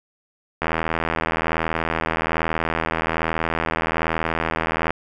click train, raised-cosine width 0.5 ms, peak -6 dBFS, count 349, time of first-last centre 0.62-4.906 s, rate 81.2 Hz, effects none

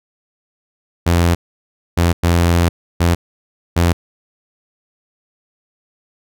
sawtooth tone bursts at uneven times, 85.7 Hz, F2, 32 cents flat, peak -7 dBFS, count 5, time 1.06-1.35 / 1.97-2.13 / 2.23-2.69 / 3-3.15 / 3.76-3.93 s, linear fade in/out 10 ms, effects none

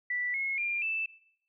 sine tone with pitch steps, 1968 / 2171 / 2395 / 2642 Hz, B6 / C#7 / D7 / E7, -7 / -37 / +33 / +3 cents, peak -29 dBFS, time 0.1-1.06 s, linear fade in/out 5 ms, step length 240 ms, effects noise-tail reverb RT60 0.7 s tail -19 dB re dry

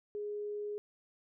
sine tone, 415.3 Hz, G#4, in tune, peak -36 dBFS, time 0.15-0.78 s, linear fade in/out 0 ms, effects none

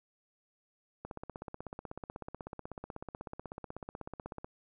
click train, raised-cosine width 1 ms, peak -27 dBFS, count 56, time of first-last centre 1.05-4.445 s, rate 16.2 Hz, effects none

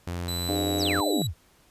sawtooth tone with pitch glide, 87.31 to 87.97 Hz, F2 to F2, 0 to +13 cents, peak -26 dBFS, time 0.07-1.01 s, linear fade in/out 5 ms, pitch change +13 cents, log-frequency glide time 0.4-0.65 s
sawtooth tone with vibrato, 3951 Hz, B7, in tune, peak -28 dBFS, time 0.28-1.27 s, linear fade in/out 5 ms, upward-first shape square, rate 1.8 Hz, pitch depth 16 cents each way
harmonic tone, 100.5 Hz, G2, 44 cents sharp, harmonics 3 / 4 / 5 / 6 / 7 / 8, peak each -28 / -32 / -39 / -36 / -35 / -45 dBFS, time 0.49-1.22 s, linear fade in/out 0 ms
sine exponential sweep, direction down, 6870 to 63.5 Hz, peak -26 dBFS, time 0.78-1.34 s, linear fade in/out 50 ms
effects pink hiss -60 dBFS RMS until 1.7 s + resampled to 32000 Hz

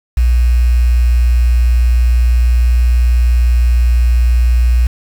sine tone with quantisation, 60.2 Hz, B1, 44 cents flat, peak -7 dBFS, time 0.17-4.87 s, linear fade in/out 5 ms, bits 5, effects none

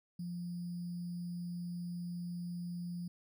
sine tone with sample-and-hold, 174.61 Hz, F3, in tune, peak -38 dBFS, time 0.19-3.08 s, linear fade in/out 5 ms, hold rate 4900 Hz, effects none

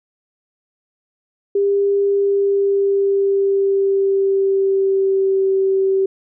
sine tone with pitch glide, 400 to 385.5 Hz, G4 to G4, +35 to -29 cents, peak -13 dBFS, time 1.55-6.06 s, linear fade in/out 5 ms, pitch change -64 cents, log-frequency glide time 2.02-5.51 s, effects none

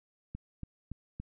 click train, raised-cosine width 5 ms, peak -27 dBFS, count 4, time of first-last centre 0.35-1.2 s, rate 3.53 Hz, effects none

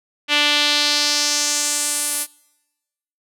sawtooth tone with band-pass filter sweep, 293.7 Hz, D4, in tune, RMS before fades -19 dBFS, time 0.28-2.27 s, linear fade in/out 50 ms, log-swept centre 2900 to 11000 Hz, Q 2.3, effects noise-tail reverb RT60 1.0 s tail -24 dB re dry

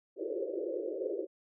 pink band-pass noise, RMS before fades -36 dBFS, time 0.16-1.27 s, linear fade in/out 50 ms, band 330 to 570 Hz, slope 96 dB/octave, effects none

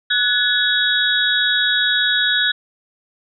sine tone cluster, 1477 / 1699 / 3375 / 3790 Hz, F#6 / G#6 / G#7 / A#7, -3 / +39 / +27 / +28 cents, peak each -20 dBFS, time 0.1-2.52 s, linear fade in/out 10 ms, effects none

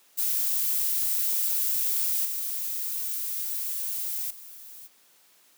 violet noise with level steps, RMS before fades -26 / -31 / -45 dBFS, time 0.17-4.88 s, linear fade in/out 20 ms, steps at 2.25 / 4.3 s, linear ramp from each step 10 ms, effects white hiss -60 dBFS RMS until 5.57 s + high-pass 200 Hz 12 dB/octave

